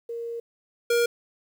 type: tone pair in turn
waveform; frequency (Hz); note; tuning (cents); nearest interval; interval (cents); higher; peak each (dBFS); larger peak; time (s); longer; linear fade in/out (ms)
sine / square; 466.2 / 473; A#4 / A#4; 0 / +25; unison; 25; second; -30 / -20; second; 0.09-0.4 / 0.9-1.06; first; 5
effects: 10-bit